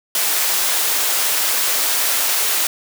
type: high-pass noise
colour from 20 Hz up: white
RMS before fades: -18 dBFS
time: 0.15-2.67 s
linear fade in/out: 2 ms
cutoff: 480 Hz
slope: 12 dB/octave
effects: none